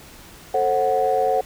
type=chord; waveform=sine; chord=F# diminished; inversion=first; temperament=just; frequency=444 / 532.8 / 740 Hz; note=A4 / C5 / F#5; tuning=+16 / +31 / 0 cents; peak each=-22 / -21 / -19 dBFS; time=0.54-1.41 s; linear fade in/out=5 ms; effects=tanh soft clip ceiling -9 dBFS + pink hiss -44 dBFS RMS until 1.45 s